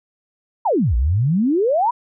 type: exponential two-way sweep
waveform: sine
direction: down then up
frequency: 1008 to 55 to 1008 Hz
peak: -14 dBFS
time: 0.65-1.91 s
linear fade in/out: 10 ms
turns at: 0.96 s
effects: none